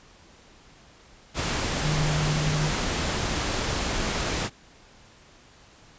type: tone in noise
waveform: sine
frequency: 151.5 Hz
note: D#3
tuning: 46 cents flat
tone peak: -24 dBFS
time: 1.81-2.73 s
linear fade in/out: 50 ms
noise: pink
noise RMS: -27 dBFS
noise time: 1.34-4.5 s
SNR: 0 dB
effects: pink hiss -53 dBFS RMS until 5.98 s + resampled to 16000 Hz